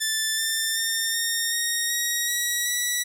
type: tone with pitch steps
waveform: 10% pulse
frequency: 1760 / 1785.6 / 1811.6 / 1837.9 / 1864.7 / 1891.8 / 1919.3 / 1947.2 Hz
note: A6 / A6 / A#6 / A#6 / A#6 / A#6 / B6 / B6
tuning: 0 / +25 / -50 / -25 / 0 / +25 / -50 / -25 cents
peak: -14 dBFS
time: 0-3.04 s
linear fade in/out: 20 ms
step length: 380 ms
effects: none